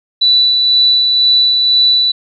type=tone with tremolo; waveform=sine; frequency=3965 Hz; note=B7; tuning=6 cents sharp; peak=-6 dBFS; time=0.21-2.12 s; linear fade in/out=10 ms; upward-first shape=sine; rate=2 Hz; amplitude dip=30%; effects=none